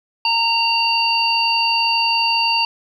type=harmonic tone; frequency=923 Hz; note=A#5; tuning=17 cents flat; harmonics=1 / 3 / 5; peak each=-19 / -19 / -19 dBFS; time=0.25-2.65 s; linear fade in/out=2 ms; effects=8-bit